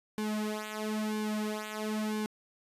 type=tone with flanger; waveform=sawtooth; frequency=214 Hz; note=A3; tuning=48 cents flat; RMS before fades=-34 dBFS; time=0.18-2.26 s; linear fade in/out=0 ms; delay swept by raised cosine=1.5 to 4.5 ms; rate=1 Hz; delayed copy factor=-0.85; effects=resampled to 32000 Hz